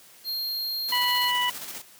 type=tone; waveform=square; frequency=4217 Hz; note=C8; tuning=13 cents sharp; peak=-28 dBFS; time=0.24-1.32 s; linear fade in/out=50 ms
type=noise with tremolo; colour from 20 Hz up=white; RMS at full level=-36 dBFS; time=0.88-1.82 s; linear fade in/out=10 ms; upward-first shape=square; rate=15 Hz; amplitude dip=40%
type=harmonic tone; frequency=984 Hz; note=B5; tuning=7 cents flat; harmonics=1 / 2 / 3; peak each=-26 / -28 / -26 dBFS; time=0.92-1.5 s; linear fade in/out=5 ms
effects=white hiss -52 dBFS RMS until 1.99 s + high-pass 100 Hz 12 dB/octave